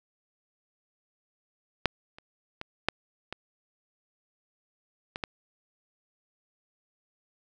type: clicks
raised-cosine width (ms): 0.3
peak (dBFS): -6 / -30 / -20 / -7 / -19 / -18 / -14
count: 7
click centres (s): 1.857 / 2.185 / 2.614 / 2.886 / 3.326 / 5.159 / 5.238
effects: none